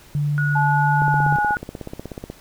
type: tone with vibrato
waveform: sine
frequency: 145.8 Hz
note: D3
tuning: 12 cents flat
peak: -18 dBFS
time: 0.15-1.36 s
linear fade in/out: 0 ms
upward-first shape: triangle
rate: 1.6 Hz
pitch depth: 9 cents each way
type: tone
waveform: sine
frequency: 1456 Hz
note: F#6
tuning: 28 cents flat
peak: -22 dBFS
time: 0.38-1.57 s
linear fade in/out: 0 ms
type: tone with pitch glide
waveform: sine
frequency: 861 to 835.5 Hz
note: A5 to G#5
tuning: -38 to +10 cents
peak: -18 dBFS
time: 0.55-1.55 s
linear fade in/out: 10 ms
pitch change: -52 cents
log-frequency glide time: 1.09-1.33 s
type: click train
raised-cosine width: 2 ms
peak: -17 dBFS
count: 22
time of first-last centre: 1.02-2.3 s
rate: 16.4 Hz
effects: pink hiss -48 dBFS RMS until 2.4 s